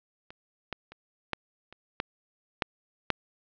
clicks, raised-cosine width 0.3 ms, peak -28 / -17 / -29 / -12 / -30 / -12 / -9 / -7 dBFS, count 8, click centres 0.305 / 0.727 / 0.92 / 1.333 / 1.726 / 2.001 / 2.622 / 3.103 s, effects low-pass 5000 Hz 12 dB/octave

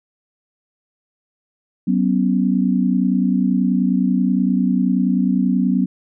sine chord, F# suspended fourth, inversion none, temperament equal with one note detuned, 188.45 / 246.9 / 277.2 Hz, F#3 / B3 / C#4, +32 / 0 / 0 cents, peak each -17 / -18 / -22 dBFS, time 1.87-5.86 s, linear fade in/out 10 ms, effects none

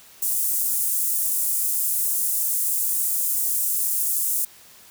pink high-pass noise, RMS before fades -23 dBFS, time 0.22-4.45 s, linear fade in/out 5 ms, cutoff 8800 Hz, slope 24 dB/octave, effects white hiss -49 dBFS RMS until 4.9 s

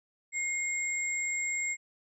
sine tone pair together, 2143 / 7580 Hz, C7 / A#8, +41 / +28 cents, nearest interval octave + minor seventh, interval 2187 cents, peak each -31 / -34 dBFS, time 0.32-1.77 s, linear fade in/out 50 ms, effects none

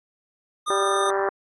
square tone, 1219 Hz, D#6, 36 cents flat, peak -24 dBFS, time 0.66-1.11 s, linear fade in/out 20 ms
harmonic tone, 196 Hz, G3, in tune, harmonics 2 / 3 / 4 / 5 / 6 / 7 / 8 / 9, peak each -24 / -28 / -30 / -32 / -34 / -35 / -36 / -37 dBFS, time 0.7-1.29 s, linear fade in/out 2 ms
effects AAC 32 kbps

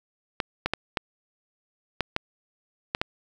clicks, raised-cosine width 0.3 ms, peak -8 dBFS, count 8, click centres 0.402 / 0.66 / 0.736 / 0.972 / 2.007 / 2.164 / 2.949 / 3.015 s, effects 7-bit

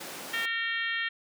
pink noise, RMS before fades -39 dBFS, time 0-0.46 s, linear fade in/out 10 ms
harmonic tone, 458.2 Hz, A#4, 30 cents flat, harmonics 3 / 4 / 5 / 6 / 7 / 8 / 9, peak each -39 / -30 / -38 / -39 / -36 / -45 / -49 dBFS, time 0.33-1.09 s, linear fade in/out 10 ms
effects high-pass 300 Hz 12 dB/octave

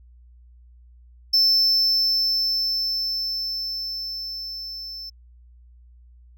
triangle tone with level ramp, 5300 Hz, E8, 9 cents sharp, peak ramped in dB -13 to -32 dBFS, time 1.33-5.1 s, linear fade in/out 10 ms, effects added 60 Hz sine -47 dBFS peak until 6.37 s

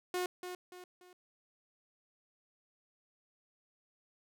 sawtooth tone with echo, 361.4 Hz, F#4, 41 cents flat, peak -29 dBFS, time 0.14-0.26 s, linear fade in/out 2 ms, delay 290 ms, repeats 3, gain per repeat -8 dB, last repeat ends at 1.13 s, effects none

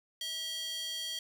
square tone with high-pass filter, 647 Hz, E5, 32 cents flat, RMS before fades -38 dBFS, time 0.21-1.19 s, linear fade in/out 2 ms, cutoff 3500 Hz, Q 3.2, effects 10-bit

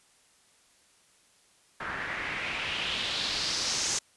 white noise with low-pass filter sweep, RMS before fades -32 dBFS, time 1.8-3.99 s, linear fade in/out 5 ms, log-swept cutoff 1500 to 6700 Hz, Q 2.9, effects white hiss -63 dBFS RMS until 4.16 s + resampled to 24000 Hz

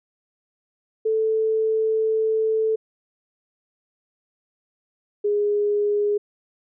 sine tone pair in turn, 440 / 413.3 Hz, A4 / G#4, 0 / -8 cents, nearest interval minor second, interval 108 cents, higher first, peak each -18 dBFS, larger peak neither, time 1.05-2.76 / 5.24-6.18 s, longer first, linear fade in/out 10 ms, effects none

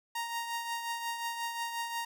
sawtooth tone with tremolo, 932.3 Hz, A#5, in tune, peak -28 dBFS, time 0.15-2.05 s, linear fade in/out 5 ms, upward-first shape triangle, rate 5.6 Hz, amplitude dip 55%, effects none

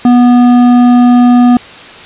triangle tone with hard clipping, 244.5 Hz, B3, 17 cents flat, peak -4 dBFS, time 0.05-1.57 s, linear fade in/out 2 ms, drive 13 dB, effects white hiss -30 dBFS RMS until 2.05 s + resampled to 8000 Hz

